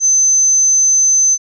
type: tone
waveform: sine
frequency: 6150 Hz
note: G8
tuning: 34 cents flat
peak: -8 dBFS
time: 0-1.38 s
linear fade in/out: 50 ms
effects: none